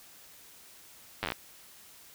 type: slowing click train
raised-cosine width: 0.3 ms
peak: -15 dBFS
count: 8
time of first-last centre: 1.23-1.321 s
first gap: 9 ms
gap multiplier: 1.12
effects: white hiss -54 dBFS RMS until 2.14 s